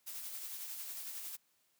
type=noise with tremolo; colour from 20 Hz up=blue; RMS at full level=-43 dBFS; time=0.06-1.37 s; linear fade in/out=20 ms; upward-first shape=sine; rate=11 Hz; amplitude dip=35%; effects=white hiss -75 dBFS RMS until 1.79 s + high-pass 80 Hz 12 dB/octave